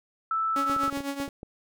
sine tone, 1318.5 Hz, E6, in tune, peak -24 dBFS, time 0.31-0.9 s, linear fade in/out 2 ms
sawtooth tone with tremolo, 279.2 Hz, C#4, 13 cents sharp, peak -23 dBFS, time 0.56-1.29 s, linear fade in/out 2 ms, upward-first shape triangle, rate 8 Hz, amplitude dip 80%
clicks, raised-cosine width 2 ms, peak -26 dBFS, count 10, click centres 0.698 / 0.764 / 0.835 / 0.879 / 0.927 / 0.974 / 1.005 / 1.201 / 1.279 / 1.431 s
effects none

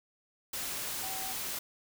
sine tone in noise, 764 Hz, G5, 45 cents flat, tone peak -42 dBFS, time 1.03-1.33 s, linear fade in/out 5 ms, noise white, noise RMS -37 dBFS, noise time 0.53-1.59 s, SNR -8 dB, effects none

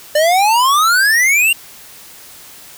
square exponential sweep, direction up, 588 to 2832 Hz, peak -10 dBFS, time 0.15-1.53 s, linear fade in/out 5 ms, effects white hiss -38 dBFS RMS until 2.77 s

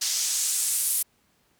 white noise with band-pass filter sweep, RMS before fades -26 dBFS, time 0.01-1.03 s, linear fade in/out 10 ms, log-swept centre 5400 to 11000 Hz, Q 1.7, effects pink hiss -66 dBFS RMS until 1.59 s + high-pass 60 Hz 12 dB/octave

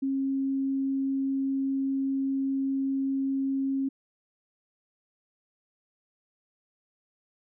sine tone, 270.5 Hz, C#4, 42 cents flat, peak -25 dBFS, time 0.02-3.89 s, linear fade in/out 10 ms, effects none

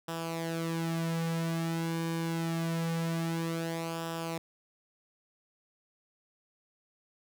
sawtooth tone with flanger, 165.2 Hz, E3, 4 cents sharp, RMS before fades -33 dBFS, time 0.08-4.38 s, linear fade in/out 5 ms, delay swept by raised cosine 0.46 to 4.56 ms, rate 0.25 Hz, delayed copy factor -0.65, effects none

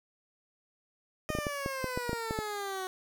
15% pulse exponential sweep, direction down, 619 to 370 Hz, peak -28 dBFS, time 1.29-2.87 s, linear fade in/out 0 ms
clicks, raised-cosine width 2 ms, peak -19 dBFS, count 11, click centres 1.303 / 1.351 / 1.387 / 1.468 / 1.661 / 1.843 / 1.975 / 2.094 / 2.131 / 2.309 / 2.389 s
effects none

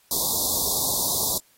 white band-stop noise, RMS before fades -24 dBFS, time 0.11-1.38 s, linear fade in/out 2 ms, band 1100 to 3600 Hz, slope 96 dB/octave, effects white hiss -60 dBFS RMS until 1.57 s + AAC 48 kbps

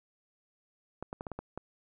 clicks, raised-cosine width 1 ms, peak -24 dBFS, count 7, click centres 1.026 / 1.129 / 1.209 / 1.268 / 1.317 / 1.39 / 1.576 s, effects none

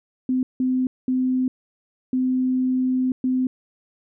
sine tone bursts at uneven times, 256.4 Hz, C4, 35 cents flat, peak -18 dBFS, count 5, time 0.29-0.43 / 0.6-0.87 / 1.08-1.48 / 2.13-3.12 / 3.24-3.47 s, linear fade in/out 2 ms, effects none

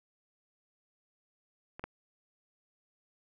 clicks, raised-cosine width 0.5 ms, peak -28 / -22 dBFS, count 2, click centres 1.795 / 1.84 s, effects none

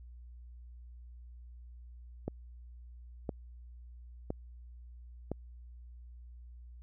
click train, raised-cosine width 2 ms, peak -21 dBFS, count 4, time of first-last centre 2.28-5.316 s, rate 0.988 Hz, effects added 60 Hz sine -48 dBFS peak until 6.82 s

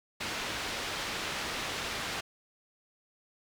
white low-pass noise, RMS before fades -36 dBFS, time 0.2-2.21 s, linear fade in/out 10 ms, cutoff 3700 Hz, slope 12 dB/octave, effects none

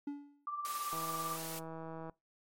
triangle tone with exponential decay, 286.6 Hz, D4, 42 cents flat, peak -32 dBFS, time 0.07-0.46 s, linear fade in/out 5 ms, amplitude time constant 84 ms
sine tone with tremolo, 1174.7 Hz, D6, in tune, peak -34 dBFS, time 0.47-1.36 s, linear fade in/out 2 ms, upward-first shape triangle, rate 18 Hz, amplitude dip 65%
white high-pass noise, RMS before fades -44 dBFS, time 0.65-1.59 s, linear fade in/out 0 ms, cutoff 340 Hz, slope 12 dB/octave
click train, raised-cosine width 1 ms, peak -32 dBFS, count 190, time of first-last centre 0.93-2.097 s, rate 162 Hz
effects noise-tail reverb RT60 0.2 s tail -21 dB re dry + MP3 64 kbps

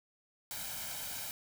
white noise with comb filter, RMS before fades -41 dBFS, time 0.51-1.31 s, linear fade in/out 0 ms, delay 1.3 ms, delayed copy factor +0.65, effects none

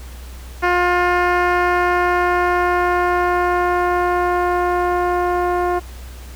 10% pulse tone with low-pass filter sweep, 355 Hz, F4, 28 cents sharp, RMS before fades -17 dBFS, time 0.62-5.8 s, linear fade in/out 20 ms, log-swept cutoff 2100 to 840 Hz, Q 0.82, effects added 62 Hz sine -32 dBFS peak until 6.35 s + pink hiss -42 dBFS RMS until 6.35 s

